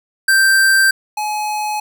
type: tone pair in turn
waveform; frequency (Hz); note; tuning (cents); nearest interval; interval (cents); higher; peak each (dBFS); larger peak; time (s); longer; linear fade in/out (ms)
square; 1568 / 846.1; G6 / G#5; 0 / +32; major seventh; 1068; first; -10 / -19; first; 0.28-0.91 / 1.17-1.8; neither; 5
effects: none